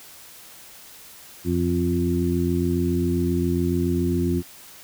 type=harmonic tone with a mistuned harmonic; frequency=87.31 Hz; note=F2; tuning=in tune; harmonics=1 / 2 / 3 / 4; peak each=-25 / -25 / -25 / -25 dBFS; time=1.44-4.43 s; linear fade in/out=50 ms; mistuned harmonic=1; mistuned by=+18 cents; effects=white hiss -45 dBFS RMS until 4.83 s